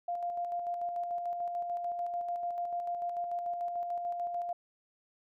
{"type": "tone with tremolo", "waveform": "sine", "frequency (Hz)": 698.5, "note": "F5", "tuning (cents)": 0, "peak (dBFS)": -31, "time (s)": [0.08, 4.53], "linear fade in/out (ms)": 5, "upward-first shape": "square", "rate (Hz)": 6.8, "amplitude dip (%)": 35, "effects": []}